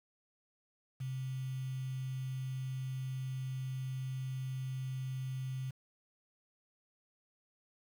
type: tone with quantisation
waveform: sine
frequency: 130.81 Hz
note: C3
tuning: in tune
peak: -36 dBFS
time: 1-5.71 s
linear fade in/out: 10 ms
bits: 9
effects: none